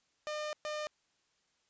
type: tone bursts at uneven times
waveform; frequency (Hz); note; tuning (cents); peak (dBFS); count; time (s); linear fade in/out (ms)
sawtooth; 605; D#5; -49; -32; 2; 0.27-0.53 / 0.65-0.87; 0
effects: white hiss -75 dBFS RMS until 1.69 s + resampled to 16000 Hz